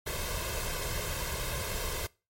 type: noise with comb filter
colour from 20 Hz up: pink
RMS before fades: -34 dBFS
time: 0.06-2.07 s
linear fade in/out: 10 ms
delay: 1.9 ms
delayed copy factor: +0.7
effects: noise-tail reverb RT60 0.3 s tail -23 dB re dry + MP3 64 kbps